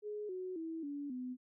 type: tone with pitch steps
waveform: sine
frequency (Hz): 419.3 / 369.3 / 325.2 / 286.4 / 252.2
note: G#4 / F#4 / E4 / D4 / B3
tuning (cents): +17 / -3 / -23 / -43 / +36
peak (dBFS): -39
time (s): 0.02-1.37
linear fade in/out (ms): 50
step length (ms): 270
effects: none